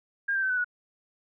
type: tone with pitch steps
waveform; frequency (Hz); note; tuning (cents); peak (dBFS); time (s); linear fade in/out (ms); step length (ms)
sine; 1612 / 1573.4 / 1535.7 / 1498.8 / 1462.9; G6 / G6 / G6 / F#6 / F#6; +48 / +6 / -36 / +22 / -20; -24; 0.28-0.645; 10; 73
effects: none